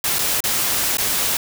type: noise with dropouts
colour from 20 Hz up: white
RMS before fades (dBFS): -20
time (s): 0.04-1.37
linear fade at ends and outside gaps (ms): 2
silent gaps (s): 0.186-0.19 / 0.405-0.439 / 0.971-0.983
effects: none